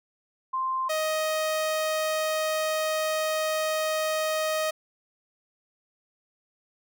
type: tone pair in turn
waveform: sine / sawtooth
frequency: 1046.5 / 626 Hz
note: C6 / D#5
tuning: 0 / +10 cents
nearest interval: major sixth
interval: 890 cents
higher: first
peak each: -25 / -21 dBFS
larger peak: second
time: 0.53-0.89 / 0.89-4.71 s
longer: second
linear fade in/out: 10 ms
effects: none